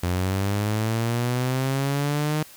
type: linear sweep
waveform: sawtooth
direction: up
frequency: 87.31 to 154.6 Hz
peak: -18 dBFS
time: 0.03-2.43 s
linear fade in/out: 5 ms
effects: white hiss -47 dBFS RMS until 2.56 s